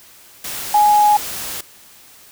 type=tone in noise; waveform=sine; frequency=835 Hz; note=G#5; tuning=9 cents sharp; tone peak=-9 dBFS; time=0.74-1.17 s; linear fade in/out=5 ms; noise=white; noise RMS=-27 dBFS; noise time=0.44-1.61 s; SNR=+15 dB; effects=white hiss -45 dBFS RMS until 2.31 s